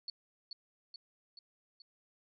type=tone with echo; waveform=sine; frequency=4435 Hz; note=C#8; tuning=in tune; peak=-38 dBFS; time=0.08-0.1 s; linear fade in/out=2 ms; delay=430 ms; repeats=4; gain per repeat=-4 dB; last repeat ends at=1.82 s; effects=none